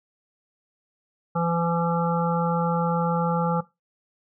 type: harmonic tone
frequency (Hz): 169.2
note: E3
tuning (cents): +45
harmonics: 1 / 3 / 5 / 7 / 8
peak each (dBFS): -24 / -28 / -28 / -31 / -32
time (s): 1.35-3.61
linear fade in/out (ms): 10
effects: noise-tail reverb RT60 0.2 s tail -17 dB re dry